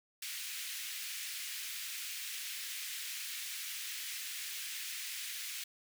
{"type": "high-pass noise", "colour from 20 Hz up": "pink", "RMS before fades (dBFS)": -42, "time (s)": [0.22, 5.64], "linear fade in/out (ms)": 5, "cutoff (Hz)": 2000, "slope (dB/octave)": 24, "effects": []}